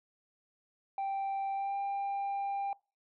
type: tone with pitch glide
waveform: sine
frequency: 784 to 795.4 Hz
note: G5 to G5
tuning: 0 to +25 cents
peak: -29 dBFS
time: 0.98-2.73 s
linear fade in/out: 2 ms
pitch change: +25 cents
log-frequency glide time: 1.54-1.76 s
effects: noise-tail reverb RT60 0.3 s tail -25 dB re dry + tanh soft clip ceiling -31 dBFS